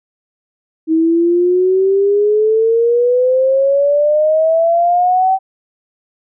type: exponential sweep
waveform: sine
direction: up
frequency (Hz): 317.1 to 771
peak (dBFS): -9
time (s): 0.87-5.39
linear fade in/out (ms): 50
effects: none